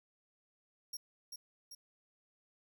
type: tone with echo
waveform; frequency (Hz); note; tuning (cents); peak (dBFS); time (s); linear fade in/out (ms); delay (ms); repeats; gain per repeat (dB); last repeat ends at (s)
sawtooth; 5588; F8; 0; -38; 0.93-0.97; 5; 390; 2; -4; 1.75
effects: none